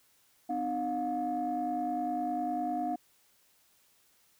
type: tone cluster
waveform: sine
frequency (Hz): 253.8 / 303.7 / 714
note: B3 / D#4 / F5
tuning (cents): +47 / -42 / +38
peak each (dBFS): -36 / -35 / -31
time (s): 0.49-2.96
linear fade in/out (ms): 10
effects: tanh soft clip ceiling -23 dBFS + white hiss -67 dBFS RMS until 4.39 s